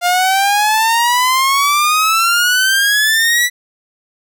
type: exponential sweep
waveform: sawtooth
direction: up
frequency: 698.5 to 1975.5 Hz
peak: -7 dBFS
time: 0.01-3.5 s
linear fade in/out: 50 ms
effects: none